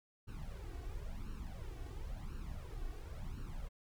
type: noise with flanger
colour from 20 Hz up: brown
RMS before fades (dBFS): -44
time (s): 0.27-3.69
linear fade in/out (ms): 20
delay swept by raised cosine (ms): 0.71 to 2.71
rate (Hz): 0.96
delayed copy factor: +0.8
effects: none